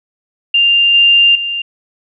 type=tone with level steps; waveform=sine; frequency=2794 Hz; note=F7; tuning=in tune; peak=-7 / -5 / -16 dBFS; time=0.54-1.62 s; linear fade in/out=5 ms; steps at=0.94 / 1.35 s; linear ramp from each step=5 ms; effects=none